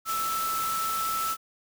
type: tone in noise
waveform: sine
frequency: 1318.5 Hz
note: E6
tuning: in tune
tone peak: -27 dBFS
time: 0.05-1.37 s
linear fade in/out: 50 ms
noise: white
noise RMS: -34 dBFS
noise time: 0.05-1.37 s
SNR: +4 dB
effects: none